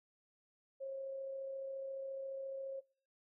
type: tone with amplitude modulation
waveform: sine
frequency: 540 Hz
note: C#5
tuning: 45 cents flat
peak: -39 dBFS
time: 0.8-2.81 s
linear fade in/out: 20 ms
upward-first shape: sine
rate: 34.4 Hz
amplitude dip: 25%
effects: noise-tail reverb RT60 0.5 s tail -26 dB re dry